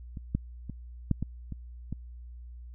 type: clicks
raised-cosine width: 5 ms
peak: -27 / -14 / -24 / -12 / -18 / -25 / -21 dBFS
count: 7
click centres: 0.172 / 0.35 / 0.697 / 1.113 / 1.226 / 1.523 / 1.926 s
effects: added 60 Hz sine -42 dBFS peak until 2.74 s